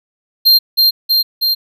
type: tone with echo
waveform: square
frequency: 4186 Hz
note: C8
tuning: in tune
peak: -6 dBFS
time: 0.45-0.59 s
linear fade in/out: 20 ms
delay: 320 ms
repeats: 3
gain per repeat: -2 dB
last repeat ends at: 1.55 s
effects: none